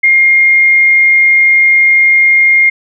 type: tone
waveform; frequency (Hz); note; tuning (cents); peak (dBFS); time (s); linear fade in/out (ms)
sine; 2126; C7; +27; -4; 0.03-2.7; 10
effects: none